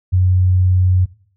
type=tone; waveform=sine; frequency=91.8 Hz; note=F#2; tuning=13 cents flat; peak=-10 dBFS; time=0.12-1.06 s; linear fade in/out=20 ms; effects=noise-tail reverb RT60 0.5 s tail -17 dB re dry